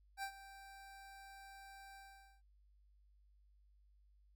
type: tone with ADSR envelope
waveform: 25% pulse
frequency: 784 Hz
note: G5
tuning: in tune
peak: -36 dBFS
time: 0.17-2.42 s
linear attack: 59 ms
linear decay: 80 ms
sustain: -15 dB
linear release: 460 ms
effects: added 50 Hz sine -66 dBFS peak until 4.35 s